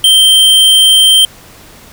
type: tone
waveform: square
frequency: 3136 Hz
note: G7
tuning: in tune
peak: -4 dBFS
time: 0.04-1.25 s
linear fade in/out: 2 ms
effects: pink hiss -37 dBFS RMS until 1.92 s